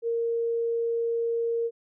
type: tone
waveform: sine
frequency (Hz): 463.9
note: A#4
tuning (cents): -8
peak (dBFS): -24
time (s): 0.02-1.71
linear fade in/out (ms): 50
effects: none